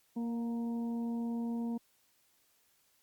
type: harmonic tone with a mistuned harmonic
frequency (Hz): 233.2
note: A#3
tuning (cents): +1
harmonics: 1 / 2 / 3 / 4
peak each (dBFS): -33 / -47 / -52 / -52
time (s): 0.16-1.78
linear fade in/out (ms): 10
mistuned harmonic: 3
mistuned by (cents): +19
effects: white hiss -71 dBFS RMS until 3.02 s + Opus 48 kbps